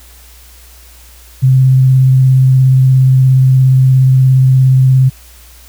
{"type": "tone with vibrato", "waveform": "sine", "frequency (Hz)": 130.81, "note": "C3", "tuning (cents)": 0, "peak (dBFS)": -4, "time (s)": [1.42, 5.1], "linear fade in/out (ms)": 20, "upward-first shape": "sine", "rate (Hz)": 17, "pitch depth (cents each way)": 14, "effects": ["added 60 Hz sine -38 dBFS peak until 5.68 s", "white hiss -41 dBFS RMS until 5.68 s"]}